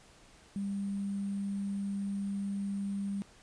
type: tone with sample-and-hold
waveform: sine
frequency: 198.8 Hz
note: G3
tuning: 25 cents sharp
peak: -32 dBFS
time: 0.56-3.22 s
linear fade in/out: 0 ms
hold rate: 8820 Hz
effects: pink hiss -59 dBFS RMS until 3.42 s + resampled to 22050 Hz